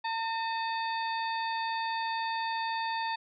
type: harmonic tone with a mistuned harmonic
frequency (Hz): 906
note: A#5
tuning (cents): -50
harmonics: 1 / 2 / 3 / 4 / 5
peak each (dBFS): -31 / -38 / -42 / -43 / -43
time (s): 0.04-3.16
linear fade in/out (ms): 10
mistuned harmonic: 3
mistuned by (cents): -100
effects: none